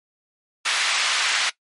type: band-pass noise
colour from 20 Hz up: white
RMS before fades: -22 dBFS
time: 0.65-1.5 s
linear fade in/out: 10 ms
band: 1200 to 3600 Hz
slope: 12 dB/octave
effects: noise-tail reverb RT60 0.1 s tail -18 dB re dry + MP3 48 kbps